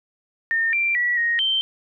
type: tone with pitch steps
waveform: sine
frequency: 1822 / 2360 / 1940 / 1871 / 3120 Hz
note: A#6 / D7 / B6 / A#6 / G7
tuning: -40 / +8 / -31 / +6 / -9 cents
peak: -18 dBFS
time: 0.51-1.61 s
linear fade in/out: 0 ms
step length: 220 ms
effects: none